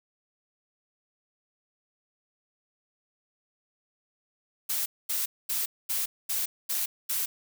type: noise bursts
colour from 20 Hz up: blue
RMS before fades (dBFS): -29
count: 7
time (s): 4.69-7.26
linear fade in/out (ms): 10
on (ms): 170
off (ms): 230
effects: none